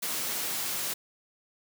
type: high-pass noise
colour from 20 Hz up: white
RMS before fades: -32 dBFS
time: 0.02-0.94 s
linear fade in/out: 10 ms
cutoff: 140 Hz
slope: 12 dB/octave
effects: none